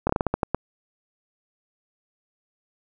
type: slowing click train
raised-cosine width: 1 ms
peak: -7 dBFS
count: 9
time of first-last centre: 0.07-0.546 s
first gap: 24 ms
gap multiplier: 1.25
effects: none